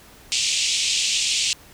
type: band-pass noise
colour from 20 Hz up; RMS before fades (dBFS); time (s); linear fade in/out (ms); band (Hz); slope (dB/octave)
pink; -22; 0.32-1.53; 0; 2500 to 8100; 48
effects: pink hiss -48 dBFS RMS until 1.73 s